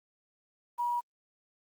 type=tone with quantisation; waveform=sine; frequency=961 Hz; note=B5; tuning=48 cents flat; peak=-28 dBFS; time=0.78-1.01 s; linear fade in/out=20 ms; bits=9; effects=Opus 24 kbps